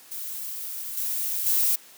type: noise with level steps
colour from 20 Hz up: violet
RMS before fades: -34 / -28 / -22 dBFS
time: 0.11-1.76 s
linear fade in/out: 10 ms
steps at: 0.97 / 1.46 s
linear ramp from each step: 5 ms
effects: white hiss -50 dBFS RMS until 1.97 s + high-pass 200 Hz 12 dB/octave